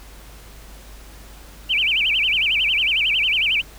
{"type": "tone with vibrato", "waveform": "sine", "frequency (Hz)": 2672, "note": "E7", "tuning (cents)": 23, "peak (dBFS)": -16, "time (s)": [1.69, 3.62], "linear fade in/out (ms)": 20, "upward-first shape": "sine", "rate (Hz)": 11, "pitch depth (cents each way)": 280, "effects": ["added 50 Hz sine -41 dBFS peak until 3.78 s", "pink hiss -45 dBFS RMS until 3.78 s"]}